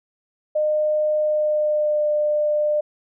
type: tone with pitch glide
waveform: sine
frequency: 609 to 599.6 Hz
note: D#5 to D5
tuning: -37 to +36 cents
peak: -17 dBFS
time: 0.55-2.81 s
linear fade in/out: 10 ms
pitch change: -27 cents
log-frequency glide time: 1.21-2.09 s
effects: none